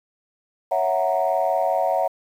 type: chord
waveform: sine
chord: F# dominant seventh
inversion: second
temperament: equal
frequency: 554.4 / 659.3 / 740 / 932.3 Hz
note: C#5 / E5 / F#5 / A#5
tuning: 0 / 0 / 0 / 0 cents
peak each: -24 / -22 / -22 / -27 dBFS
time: 0.71-2.08 s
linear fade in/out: 10 ms
effects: tanh soft clip ceiling -10 dBFS + 8-bit